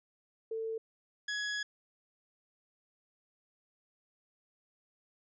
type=tone pair in turn; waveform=sine / sawtooth; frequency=447 / 1677.4 Hz; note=A4 / G#6; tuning=+27 / +17 cents; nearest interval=octave + major seventh; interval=2290 cents; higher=second; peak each=-34 / -30 dBFS; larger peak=second; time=0.51-0.78 / 1.28-1.63 s; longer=second; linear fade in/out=5 ms; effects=resampled to 16000 Hz